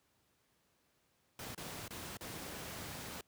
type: noise with dropouts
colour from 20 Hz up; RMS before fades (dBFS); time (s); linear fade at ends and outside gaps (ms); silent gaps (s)
pink; -45; 1.39-3.21; 2; 1.548-1.577 / 1.88-1.906 / 2.171-2.209
effects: pink hiss -75 dBFS RMS until 3.27 s + high-pass 80 Hz 12 dB/octave